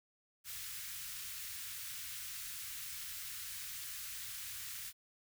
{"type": "band-stop noise", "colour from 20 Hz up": "white", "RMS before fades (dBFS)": -45, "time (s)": [0.44, 4.93], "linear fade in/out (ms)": 50, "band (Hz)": [130, 1400], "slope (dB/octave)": 24, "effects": []}